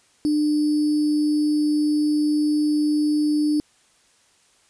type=tone with sample-and-hold; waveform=sine; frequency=299.7 Hz; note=D4; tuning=35 cents sharp; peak=-17 dBFS; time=0.25-3.6 s; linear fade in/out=0 ms; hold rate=4900 Hz; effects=white hiss -59 dBFS RMS until 4.69 s + resampled to 22050 Hz